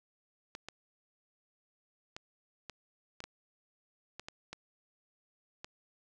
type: clicks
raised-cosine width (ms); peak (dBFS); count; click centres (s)
0.2; -25; 10; 0.551 / 0.686 / 2.165 / 2.697 / 3.204 / 3.24 / 4.196 / 4.285 / 4.53 / 5.645
effects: 10-bit